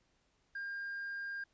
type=tone with tanh clipping; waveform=triangle; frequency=1606 Hz; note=G6; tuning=41 cents sharp; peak=-39 dBFS; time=0.55-1.44 s; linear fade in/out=5 ms; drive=6 dB; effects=pink hiss -75 dBFS RMS until 1.53 s + resampled to 16000 Hz